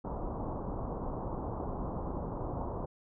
pink low-pass noise, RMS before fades -37 dBFS, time 0.04-2.86 s, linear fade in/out 10 ms, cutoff 1100 Hz, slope 48 dB/octave, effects none

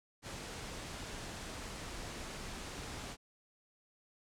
pink low-pass noise, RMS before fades -45 dBFS, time 0.22-3.17 s, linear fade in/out 50 ms, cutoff 9100 Hz, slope 24 dB/octave, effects none

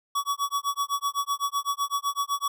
square tone with tremolo, 1131 Hz, C#6, 34 cents sharp, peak -23 dBFS, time 0.15-2.48 s, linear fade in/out 5 ms, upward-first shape sine, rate 7.9 Hz, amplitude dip 100%, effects none

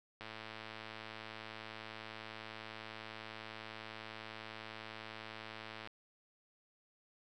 click train, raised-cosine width 0.3 ms, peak -30 dBFS, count 624, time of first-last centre 0.21-5.874 s, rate 110 Hz, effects none

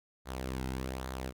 sawtooth tone with flanger, 64.8 Hz, C2, 16 cents flat, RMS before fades -38 dBFS, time 0.25-1.33 s, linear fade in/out 50 ms, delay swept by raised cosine 0.36 to 1.76 ms, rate 1.2 Hz, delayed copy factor -0.5, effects none

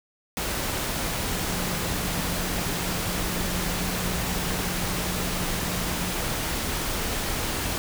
sine tone in noise, 180 Hz, F#3, 47 cents flat, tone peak -33 dBFS, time 1.31-6.11 s, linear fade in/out 0 ms, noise pink, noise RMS -28 dBFS, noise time 0.37-7.78 s, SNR -8 dB, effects none

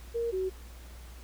sine tone pair in turn, 466.2 / 375.9 Hz, A#4 / F#4, 0 / +27 cents, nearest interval major third, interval 373 cents, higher first, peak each -28 dBFS, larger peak neither, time 0.14-0.32 / 0.32-0.5 s, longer neither, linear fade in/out 20 ms, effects added 60 Hz sine -45 dBFS peak until 1.23 s + pink hiss -54 dBFS RMS until 1.23 s

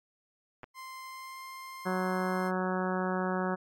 clicks, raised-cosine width 0.5 ms, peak -29 dBFS, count 2, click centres 0.633 / 0.641 s
30% pulse tone with pitch glide, 1044 to 1052.5 Hz, C6 to C6, -4 to +10 cents, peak -39 dBFS, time 0.74-2.52 s, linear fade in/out 50 ms, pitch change +14 cents, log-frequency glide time 1.05-1.43 s
harmonic tone, 185 Hz, F#3, in tune, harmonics 1 / 2 / 3 / 4 / 5 / 6 / 7 / 8 / 9, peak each -32 / -35 / -37 / -38 / -39 / -40 / -40 / -41 / -42 dBFS, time 1.85-3.56 s, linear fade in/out 20 ms
effects MP3 64 kbps

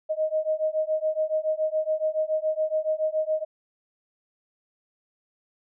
sine beating tone pair, 621 / 628.1 Hz, D#5 / D#5, -3 / +16 cents, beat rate 7.1 Hz, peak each -26 dBFS, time 0.09-3.45 s, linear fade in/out 20 ms, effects none

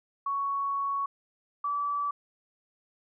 sine tone pair in turn, 1114 / 1153.6 Hz, C#6 / D6, +8 / -31 cents, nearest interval minor second, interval 61 cents, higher second, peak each -27 dBFS, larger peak neither, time 0.26-1.06 / 1.64-2.11 s, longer first, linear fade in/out 5 ms, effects none

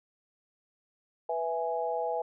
sine chord, E major, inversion second, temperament equal, 493.9 / 659.3 / 830.6 Hz, B4 / E5 / G#5, 0 / 0 / 0 cents, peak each -33 dBFS, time 1.29-2.22 s, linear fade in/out 5 ms, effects none

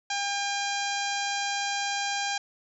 harmonic tone, 803 Hz, G5, 41 cents sharp, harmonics 1 / 2 / 3 / 4 / 5 / 6 / 7 / 8 / 9, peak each -31 / -34 / -36 / -37 / -38 / -39 / -39 / -40 / -41 dBFS, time 0.1-2.38 s, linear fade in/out 5 ms, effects none

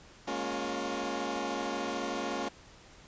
15% pulse chord, Bb minor seventh, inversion third, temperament equal with one note detuned, 207.7 / 233.1 / 277.2 / 356.4 Hz, Ab3 / Bb3 / Db4 / F4, 0 / 0 / 0 / +35 cents, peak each -34 / -33 / -30 / -31 dBFS, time 0.27-2.49 s, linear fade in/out 10 ms, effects pink hiss -55 dBFS RMS until 3.07 s + resampled to 16000 Hz

